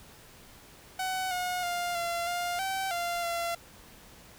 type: tone with pitch steps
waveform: sawtooth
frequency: 750 / 723 / 702 / 686 / 703 / 770 / 693 / 683 Hz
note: F#5 / F#5 / F5 / F5 / F5 / G5 / F5 / F5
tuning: +23 / -40 / +9 / -31 / +11 / -31 / -14 / -39 cents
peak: -26 dBFS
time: 0.99-3.55 s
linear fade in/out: 5 ms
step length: 320 ms
effects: pink hiss -53 dBFS RMS until 4.38 s